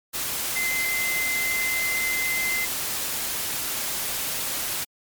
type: tone in noise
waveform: sine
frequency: 2067 Hz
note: C7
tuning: 22 cents flat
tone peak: -24 dBFS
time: 0.55-2.66 s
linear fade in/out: 20 ms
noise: white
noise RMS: -28 dBFS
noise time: 0.13-4.85 s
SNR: +1 dB
effects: MP3 96 kbps